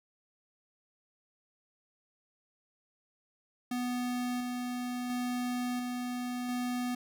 square tone with tremolo, 246.9 Hz, B3, in tune, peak -32 dBFS, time 3.71-6.95 s, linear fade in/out 5 ms, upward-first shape square, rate 0.72 Hz, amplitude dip 25%, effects none

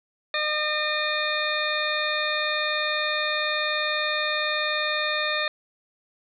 harmonic tone, 607 Hz, D#5, 43 cents flat, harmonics 1 / 2 / 3 / 4 / 6 / 7, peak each -30 / -31 / -28 / -31 / -30 / -34 dBFS, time 0.34-5.48 s, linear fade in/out 2 ms, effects none

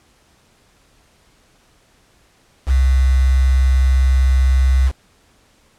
sine tone with quantisation, 65.41 Hz, C2, in tune, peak -10 dBFS, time 2.66-4.92 s, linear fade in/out 50 ms, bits 5, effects pink hiss -55 dBFS RMS until 5.78 s + low-pass 10000 Hz 12 dB/octave

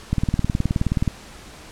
click train, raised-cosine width 5 ms, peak -7 dBFS, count 19, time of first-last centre 0.13-1.077 s, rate 19 Hz, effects pink hiss -42 dBFS RMS until 1.71 s + low-pass 9000 Hz 12 dB/octave

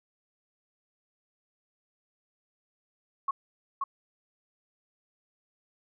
sine tone with echo, 1100 Hz, C#6, 14 cents flat, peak -25 dBFS, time 3.28-3.31 s, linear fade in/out 5 ms, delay 530 ms, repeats 1, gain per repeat -2 dB, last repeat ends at 3.84 s, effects none

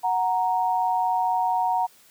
sine tone pair together, 739 / 932.3 Hz, F#5 / A#5, -2 / 0 cents, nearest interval major third, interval 402 cents, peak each -23 / -23 dBFS, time 0.03-1.87 s, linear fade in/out 20 ms, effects white hiss -55 dBFS RMS until 2.1 s + high-pass 100 Hz 12 dB/octave

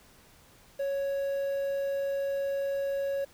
triangle tone with quantisation, 554.4 Hz, C#5, in tune, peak -26 dBFS, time 0.79-3.25 s, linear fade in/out 10 ms, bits 9, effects pink hiss -58 dBFS RMS until 3.33 s

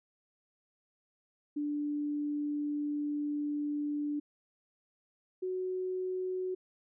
sine tone pair in turn, 293.7 / 370.1 Hz, D4 / F#4, 0 / 0 cents, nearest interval major third, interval 400 cents, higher second, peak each -31 / -32 dBFS, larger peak first, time 1.56-4.2 / 5.42-6.55 s, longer first, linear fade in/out 10 ms, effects none

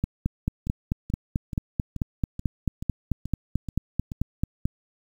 two click trains, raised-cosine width 5 ms, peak -11 / -20 dBFS, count 22 / 9, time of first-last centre 0.04-4.655 / 0.67-4.118 s, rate 4.55 / 2.32 Hz, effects 8-bit

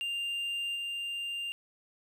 triangle tone with level steps, 2794 Hz, F7, in tune, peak -30 / -32 dBFS, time 0.01-1.52 s, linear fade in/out 0 ms, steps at 0.75 s, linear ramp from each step 10 ms, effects none

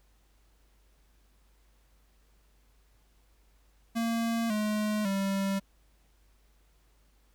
square tone with pitch steps, 229.9 / 212 / 195.57 Hz, A#3 / G#3 / G3, -24 / +36 / -4 cents, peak -28 dBFS, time 3.95-5.6 s, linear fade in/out 20 ms, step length 550 ms, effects added 50 Hz sine -62 dBFS peak until 7.34 s + pink hiss -70 dBFS RMS until 7.34 s

